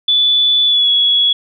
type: tone with pitch glide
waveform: sine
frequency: 3470 to 3363 Hz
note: A7 to G#7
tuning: -25 to +21 cents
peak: -9 dBFS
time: 0.08-1.33 s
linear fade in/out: 5 ms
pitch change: -54 cents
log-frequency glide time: 0.65-0.89 s
effects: none